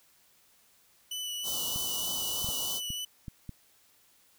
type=tone with vibrato; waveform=sawtooth; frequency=2972 Hz; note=F#7; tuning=7 cents sharp; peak=-31 dBFS; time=1.11-3.05 s; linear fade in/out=5 ms; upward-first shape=sine; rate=3.2 Hz; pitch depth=16 cents each way
type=band-stop noise; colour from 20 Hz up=white; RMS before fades=-35 dBFS; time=1.43-2.81 s; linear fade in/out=50 ms; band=1200 to 3600 Hz; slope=48 dB/octave
type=clicks; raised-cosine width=5 ms; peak=-27 dBFS; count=6; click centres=1.76 / 2.445 / 2.489 / 2.904 / 3.282 / 3.493 s
effects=white hiss -64 dBFS RMS until 4.38 s